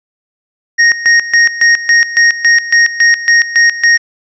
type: tone with tremolo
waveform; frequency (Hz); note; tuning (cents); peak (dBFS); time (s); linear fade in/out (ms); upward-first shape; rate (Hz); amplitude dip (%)
square; 1864.7; A#6; 0; -5; 0.78-3.98; 20; square; 3.6; 80
effects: resampled to 16000 Hz